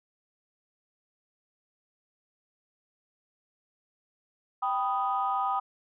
sine chord, G augmented, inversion none, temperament equal, 784 / 987.8 / 1244.5 Hz, G5 / B5 / D#6, 0 / 0 / 0 cents, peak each -29 / -31 / -29 dBFS, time 4.62-5.6 s, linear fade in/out 10 ms, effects tanh soft clip ceiling -17 dBFS

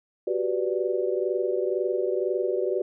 sine chord, G major seventh, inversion third, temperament equal, 370 / 392 / 493.9 / 587.3 Hz, F#4 / G4 / B4 / D5, 0 / 0 / 0 / 0 cents, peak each -27 / -29 / -29 / -31 dBFS, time 0.27-2.82 s, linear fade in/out 5 ms, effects none

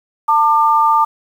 sine tone pair together, 896 / 1196 Hz, A5 / D6, +31 / +31 cents, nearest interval perfect fourth, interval 500 cents, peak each -12 dBFS, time 0.28-1.05 s, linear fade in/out 10 ms, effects 7-bit

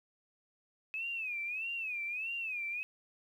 sine tone with vibrato, 2549 Hz, D#7, 41 cents sharp, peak -35 dBFS, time 0.94-2.83 s, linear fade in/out 0 ms, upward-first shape sine, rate 1.6 Hz, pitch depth 150 cents each way, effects 11-bit

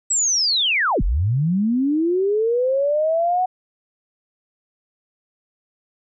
sine linear two-way sweep, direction down then up, 7902 to 31.77 to 747 Hz, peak -16 dBFS, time 0.1-3.46 s, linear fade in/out 10 ms, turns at 1.02 s, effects none

